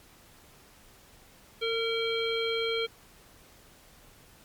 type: harmonic tone with a mistuned harmonic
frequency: 459.4 Hz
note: A#4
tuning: 25 cents flat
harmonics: 1 / 3 / 5 / 7 / 9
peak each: -29 / -38 / -35 / -33 / -41 dBFS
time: 1.61-2.87 s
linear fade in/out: 20 ms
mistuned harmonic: 1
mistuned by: -17 cents
effects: pink hiss -56 dBFS RMS until 4.44 s + MP3 96 kbps